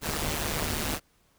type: noise with amplitude modulation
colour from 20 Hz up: pink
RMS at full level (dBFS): -27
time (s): 0.01-1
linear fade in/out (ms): 50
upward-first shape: sine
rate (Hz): 152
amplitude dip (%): 75
effects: pink hiss -66 dBFS RMS until 1.38 s